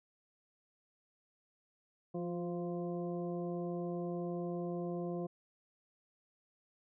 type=harmonic tone with a mistuned harmonic; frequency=173.6 Hz; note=F3; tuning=10 cents flat; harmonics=1 / 2 / 3 / 4 / 6; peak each=-39 / -40 / -44 / -47 / -55 dBFS; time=2.14-5.27 s; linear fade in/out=10 ms; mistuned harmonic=2; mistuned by=+25 cents; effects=none